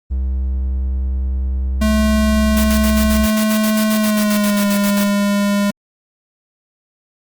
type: tone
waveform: triangle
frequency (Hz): 65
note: C2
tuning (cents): -11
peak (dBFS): -14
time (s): 0.1-3.27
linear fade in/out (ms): 20
type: tone with pitch glide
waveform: square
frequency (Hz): 215.8 to 202.5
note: A3 to G#3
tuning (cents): -33 to -43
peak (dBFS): -14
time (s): 1.81-5.71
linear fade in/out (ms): 10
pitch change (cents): -110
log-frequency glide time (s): 3.95-4.68
type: noise with tremolo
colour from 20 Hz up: white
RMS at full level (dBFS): -24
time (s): 2.57-5.08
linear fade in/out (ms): 0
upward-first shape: square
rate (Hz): 7.5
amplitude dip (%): 80
effects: Opus 32 kbps

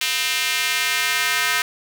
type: tone with high-pass filter sweep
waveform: square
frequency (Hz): 141.1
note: C#3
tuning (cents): +31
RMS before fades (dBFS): -21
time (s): 0.01-1.62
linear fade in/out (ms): 2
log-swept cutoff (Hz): 2700 to 1700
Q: 1.6
effects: none

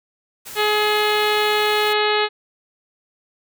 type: noise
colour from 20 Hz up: white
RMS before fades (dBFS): -35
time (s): 0.45-1.94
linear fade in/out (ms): 20
type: harmonic tone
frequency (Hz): 421.9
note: G#4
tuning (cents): +27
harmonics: 1 / 2 / 3 / 4 / 5 / 6 / 7 / 8 / 9 / 10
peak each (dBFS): -20 / -23 / -25 / -26 / -27 / -28 / -28 / -29 / -30 / -30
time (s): 0.55-2.29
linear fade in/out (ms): 50
effects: none

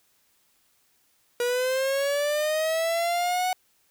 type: linear sweep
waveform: 45% pulse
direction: up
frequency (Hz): 480 to 743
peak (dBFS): -23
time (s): 1.4-3.53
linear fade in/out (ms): 2
effects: white hiss -66 dBFS RMS until 3.9 s

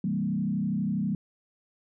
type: tone with frequency modulation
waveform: sine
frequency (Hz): 198.1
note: G3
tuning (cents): +18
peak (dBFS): -25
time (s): 0.04-1.15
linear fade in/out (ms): 2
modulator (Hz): 32.3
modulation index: 1.3
effects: none

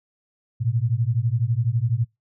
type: beating tone pair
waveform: sine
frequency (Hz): 110.9 / 122.9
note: A2 / B2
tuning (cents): +14 / -8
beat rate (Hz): 12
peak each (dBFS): -22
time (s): 0.6-2.05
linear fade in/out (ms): 20
effects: noise-tail reverb RT60 0.2 s tail -26 dB re dry

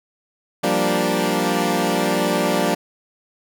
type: chord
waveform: 15% pulse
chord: G minor seventh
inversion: third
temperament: equal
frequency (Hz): 174.61 / 196 / 233.1 / 293.7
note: F3 / G3 / Bb3 / D4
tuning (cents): 0 / 0 / 0 / 0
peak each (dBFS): -17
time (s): 0.63-2.75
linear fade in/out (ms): 10
effects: none

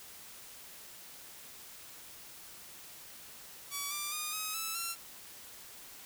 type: tone with pitch steps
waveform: 5% pulse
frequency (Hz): 1140 / 1180.9 / 1223.2 / 1267.1 / 1312.5 / 1359.6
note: C#6 / D6 / D#6 / D#6 / E6 / F6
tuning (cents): +48 / +9 / -30 / +31 / -8 / -47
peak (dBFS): -24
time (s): 3.7-4.96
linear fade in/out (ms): 50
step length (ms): 210
effects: white hiss -51 dBFS RMS until 6.05 s

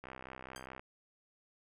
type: click train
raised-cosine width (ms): 0.5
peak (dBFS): -31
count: 50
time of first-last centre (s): 0.04-0.795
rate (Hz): 64.9
type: tone with exponential decay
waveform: 10% pulse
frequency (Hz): 1587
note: G6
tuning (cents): +21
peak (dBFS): -35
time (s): 0.56-0.66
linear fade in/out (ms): 1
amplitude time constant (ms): 21
effects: none

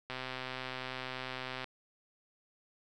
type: click train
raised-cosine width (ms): 0.3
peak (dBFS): -23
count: 200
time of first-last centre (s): 0.1-1.643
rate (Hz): 129
effects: none

